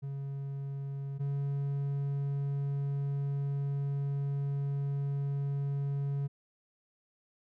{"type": "tone pair in turn", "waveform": "triangle", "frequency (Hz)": [138.59, 140.28], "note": ["C#3", "C#3"], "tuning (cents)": [0, 21], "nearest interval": "unison", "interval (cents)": 21, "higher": "second", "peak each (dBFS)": [-33, -28], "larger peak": "second", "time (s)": [[0.02, 1.19], [1.19, 6.28]], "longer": "second", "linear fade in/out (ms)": 20, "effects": []}